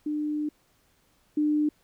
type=tone pair in turn; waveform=sine; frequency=300 / 300 Hz; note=D4 / D4; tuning=+37 / +37 cents; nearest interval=unison; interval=0 cents; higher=neither; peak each=-26 / -21 dBFS; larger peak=second; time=0.06-0.49 / 1.37-1.69 s; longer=first; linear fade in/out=5 ms; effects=pink hiss -66 dBFS RMS until 1.83 s